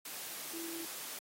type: tone in noise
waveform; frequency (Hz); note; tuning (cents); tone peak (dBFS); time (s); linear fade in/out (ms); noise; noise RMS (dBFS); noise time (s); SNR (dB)
sine; 332.3; E4; +14; -43; 0.53-0.85; 5; white; -44; 0.05-1.19; -2
effects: high-pass 200 Hz 12 dB/octave + AAC 48 kbps